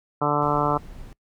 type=harmonic tone; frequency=146.83 Hz; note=D3; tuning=in tune; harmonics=1 / 2 / 3 / 4 / 5 / 6 / 7 / 8 / 9; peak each=-28 / -28 / -28 / -28 / -28 / -28 / -28 / -28 / -28 dBFS; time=0.21-0.78 s; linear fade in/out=10 ms
type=noise; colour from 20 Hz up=brown; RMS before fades=-40 dBFS; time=0.42-1.13 s; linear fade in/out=2 ms
effects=noise-tail reverb RT60 0.1 s tail -23 dB re dry

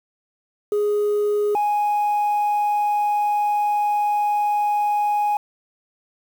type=tone pair in turn; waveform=sine; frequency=415.3 / 830.6 Hz; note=G#4 / G#5; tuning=0 / 0 cents; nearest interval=octave; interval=1200 cents; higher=second; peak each=-15 dBFS; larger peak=neither; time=0.72-1.55 / 1.55-5.37 s; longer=second; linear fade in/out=2 ms; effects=tanh soft clip ceiling -16 dBFS + 7-bit

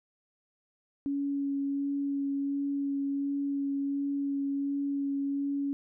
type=tone with vibrato; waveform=sine; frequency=279.8 Hz; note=C#4; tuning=16 cents sharp; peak=-28 dBFS; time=1.06-5.73 s; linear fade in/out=0 ms; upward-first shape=sine; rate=1.4 Hz; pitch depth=10 cents each way; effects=none

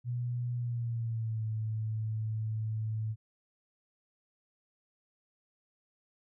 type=tone with pitch glide; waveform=sine; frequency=121.6 to 109.59 Hz; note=B2 to A2; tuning=-26 to -6 cents; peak=-31 dBFS; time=0.04-3.16 s; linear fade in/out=50 ms; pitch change=-180 cents; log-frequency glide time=0.55-1.45 s; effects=none

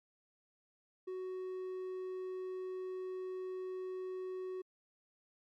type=tone; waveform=triangle; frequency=371.6 Hz; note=F#4; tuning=7 cents sharp; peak=-37 dBFS; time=1.07-4.62 s; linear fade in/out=10 ms; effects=MP3 64 kbps

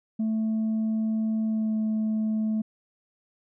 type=tone with pitch glide; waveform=sine; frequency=220 to 217.6 Hz; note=A3 to A3; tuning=0 to -19 cents; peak=-21 dBFS; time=0.19-2.62 s; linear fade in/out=10 ms; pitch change=-19 cents; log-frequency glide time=1.45-1.76 s; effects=tanh soft clip ceiling -22 dBFS

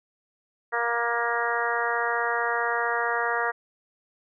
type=harmonic tone; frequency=235.4 Hz; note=A#3; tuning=17 cents sharp; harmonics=2 / 3 / 4 / 5 / 6 / 7 / 8; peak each=-31 / -31 / -31 / -31 / -31 / -31 / -31 dBFS; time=0.72-3.52 s; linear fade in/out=20 ms; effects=none

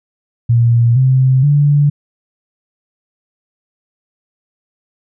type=tone with pitch steps; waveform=sine; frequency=117.8 / 130.71 / 145.03 Hz; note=A#2 / C3 / D3; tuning=+19 / -1 / -21 cents; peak=-7 dBFS; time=0.49-1.9 s; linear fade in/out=10 ms; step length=470 ms; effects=none

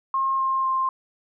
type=tone with pitch steps; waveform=sine; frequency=1071 / 1062.4 / 1053.8 Hz; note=C6 / C6 / C6; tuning=+40 / +26 / +12 cents; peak=-20 dBFS; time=0.14-0.89 s; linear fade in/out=2 ms; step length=250 ms; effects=none

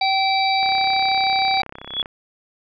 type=harmonic tone; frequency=773 Hz; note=G5; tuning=24 cents flat; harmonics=1 / 3 / 5 / 6; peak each=-18 / -23 / -25 / -26 dBFS; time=0.01-1.62 s; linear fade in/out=5 ms
type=click train; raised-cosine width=0.5 ms; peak=-19 dBFS; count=48; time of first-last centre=0.63-2.059 s; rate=32.9 Hz
type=tone with exponential growth; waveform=sine; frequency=3374 Hz; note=G#7; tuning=27 cents sharp; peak=-16 dBFS; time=1.75-2.02 s; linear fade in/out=2 ms; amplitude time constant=57 ms
effects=none

